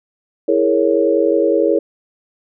sine chord, A# half-diminished seventh, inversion second, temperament equal, 329.6 / 415.3 / 466.2 / 554.4 Hz, E4 / G#4 / A#4 / C#5, 0 / 0 / 0 / 0 cents, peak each -17 dBFS, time 0.48-1.79 s, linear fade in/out 5 ms, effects none

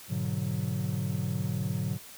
triangle chord, G# half-diminished seventh, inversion none, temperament equal, 103.83 / 123.47 / 146.83 / 185 Hz, G#2 / B2 / D3 / F#3, 0 / 0 / 0 / 0 cents, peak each -32 dBFS, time 0.08-1.99 s, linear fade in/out 50 ms, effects white hiss -48 dBFS RMS until 2.17 s

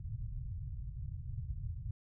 white low-pass noise, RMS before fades -41 dBFS, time 0-1.91 s, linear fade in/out 5 ms, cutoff 130 Hz, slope 48 dB/octave, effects none

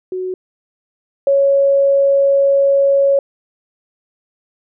sine tone pair in turn, 370 / 554.4 Hz, F#4 / C#5, 0 / 0 cents, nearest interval perfect fifth, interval 700 cents, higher second, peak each -19 / -9 dBFS, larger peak second, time 0.12-0.34 / 1.27-3.19 s, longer second, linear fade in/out 2 ms, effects none

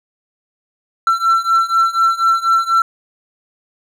triangle beating tone pair, 1344 / 1348.1 Hz, E6 / E6, +33 / +38 cents, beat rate 4.1 Hz, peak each -14 / -12 dBFS, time 1.07-2.82 s, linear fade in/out 2 ms, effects none

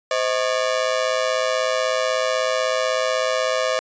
sawtooth ring-modulated tone, 576 Hz, D5, 34 cents flat, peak -12 dBFS, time 0.11-3.79 s, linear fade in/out 0 ms, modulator 58.1 Hz, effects resampled to 16000 Hz

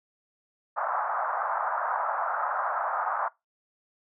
white band-pass noise, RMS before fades -29 dBFS, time 0.76-3.29 s, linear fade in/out 20 ms, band 640 to 1400 Hz, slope 48 dB/octave, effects noise-tail reverb RT60 0.2 s tail -22 dB re dry

